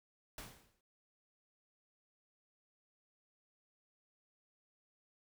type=noise with exponential decay; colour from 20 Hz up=pink; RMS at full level=-45 dBFS; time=0.38-0.81 s; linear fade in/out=2 ms; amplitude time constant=93 ms; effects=none